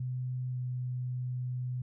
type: tone with pitch glide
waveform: sine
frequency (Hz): 126.8 to 125.56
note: B2 to B2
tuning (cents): +46 to +29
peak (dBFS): -32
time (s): 0-1.82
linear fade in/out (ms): 5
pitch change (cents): -17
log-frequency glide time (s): 0.5-0.58
effects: none